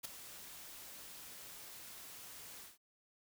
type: noise with ADSR envelope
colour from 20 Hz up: white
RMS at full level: -40 dBFS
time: 0.03-2.78 s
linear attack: 21 ms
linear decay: 7 ms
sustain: -12 dB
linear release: 160 ms
effects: none